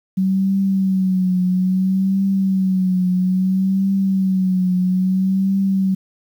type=tone with vibrato; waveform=sine; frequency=188.4 Hz; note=F#3; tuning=32 cents sharp; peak=-14 dBFS; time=0.17-5.95 s; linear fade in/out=10 ms; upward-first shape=triangle; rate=0.6 Hz; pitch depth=63 cents each way; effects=8-bit